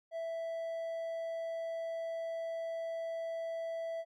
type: tone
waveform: triangle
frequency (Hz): 660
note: E5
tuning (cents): +2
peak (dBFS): -34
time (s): 0.11-4.05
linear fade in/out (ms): 50
effects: none